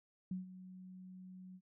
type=tone with ADSR envelope; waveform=sine; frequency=185 Hz; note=F#3; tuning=in tune; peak=-36 dBFS; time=0.31-1.61 s; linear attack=4 ms; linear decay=140 ms; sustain=-14 dB; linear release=59 ms; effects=none